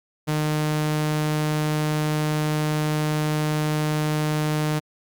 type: tone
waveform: sawtooth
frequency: 152.5 Hz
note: D#3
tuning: 34 cents flat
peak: -17 dBFS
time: 0.27-4.8 s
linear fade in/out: 20 ms
effects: Opus 48 kbps